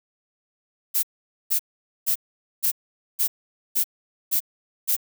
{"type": "noise bursts", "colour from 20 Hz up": "violet", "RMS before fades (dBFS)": -21, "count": 8, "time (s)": [0.94, 4.966], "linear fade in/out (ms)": 20, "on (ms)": 92, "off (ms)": 470, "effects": []}